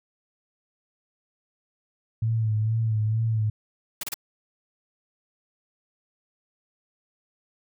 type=tone with vibrato; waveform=sine; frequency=110.4 Hz; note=A2; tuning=6 cents sharp; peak=-21 dBFS; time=2.22-3.5 s; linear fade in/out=5 ms; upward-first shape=sine; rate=2.2 Hz; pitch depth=49 cents each way
type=noise bursts; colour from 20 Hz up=white; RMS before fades=-31 dBFS; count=3; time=4.01-4.142 s; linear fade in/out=5 ms; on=24 ms; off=30 ms
effects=none